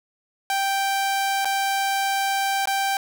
sawtooth tone with dropouts, 784 Hz, G5, in tune, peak -17 dBFS, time 0.5-2.97 s, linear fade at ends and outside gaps 1 ms, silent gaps 1.447-1.454 / 2.656-2.673 s, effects none

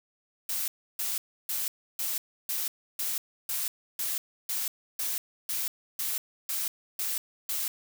blue noise bursts, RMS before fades -31 dBFS, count 15, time 0.49-7.68 s, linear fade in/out 2 ms, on 190 ms, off 310 ms, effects none

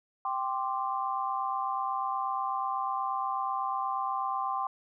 sine chord, G suspended fourth, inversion none, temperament equal, 784 / 1046.5 / 1174.7 Hz, G5 / C6 / D6, 0 / 0 / 0 cents, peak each -33 / -32 / -35 dBFS, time 0.25-4.67 s, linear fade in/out 2 ms, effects none

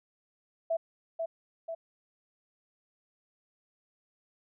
sine tone with echo, 659.3 Hz, E5, in tune, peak -26 dBFS, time 0.7-0.77 s, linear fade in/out 10 ms, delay 490 ms, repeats 2, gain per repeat -4 dB, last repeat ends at 1.75 s, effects none

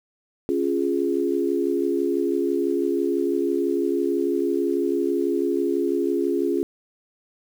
sine chord, Db major, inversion none, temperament equal, 277.2 / 349.2 / 415.3 Hz, Db4 / F4 / Ab4, 0 / 0 / 0 cents, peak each -25 / -23 / -25 dBFS, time 0.49-6.63 s, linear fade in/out 0 ms, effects 8-bit

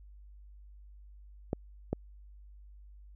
clicks, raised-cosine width 2 ms, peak -17 dBFS, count 2, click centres 1.531 / 1.93 s, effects added 50 Hz sine -50 dBFS peak until 3.15 s

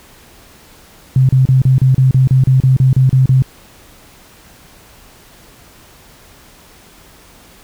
sine tone bursts, 130.9 Hz, C3, 1 cent sharp, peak -6 dBFS, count 14, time 1.16-3.422 s, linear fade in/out 2 ms, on 130 ms, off 34 ms, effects pink hiss -43 dBFS RMS until 7.63 s

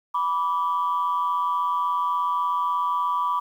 sine tone pair together, 984.5 / 1161 Hz, B5 / D6, -6 / -20 cents, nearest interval minor third, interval 286 cents, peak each -23 dBFS, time 0.14-3.4 s, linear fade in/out 10 ms, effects tanh soft clip ceiling -15 dBFS + 9-bit

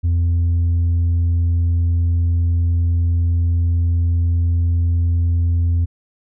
triangle tone with tanh clipping, 85.1 Hz, F2, 44 cents flat, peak -14 dBFS, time 0.03-5.86 s, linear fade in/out 20 ms, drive 7 dB, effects none

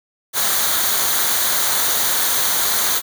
white noise with comb filter, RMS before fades -18 dBFS, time 0.33-3.02 s, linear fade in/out 50 ms, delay 0.38 ms, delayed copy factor -0.55, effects none

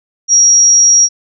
sine tone, 5670 Hz, F8, 25 cents sharp, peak -4 dBFS, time 0.28-1.09 s, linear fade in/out 50 ms, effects none

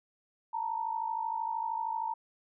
sine tone pair together, 891 / 944 Hz, A5 / A#5, +22 / +22 cents, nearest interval minor second, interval 100 cents, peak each -33 / -35 dBFS, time 0.53-2.14 s, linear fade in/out 10 ms, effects none

